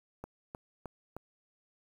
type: click train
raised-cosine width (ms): 1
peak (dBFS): -27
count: 4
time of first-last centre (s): 0.24-1.166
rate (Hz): 3.24
effects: 9-bit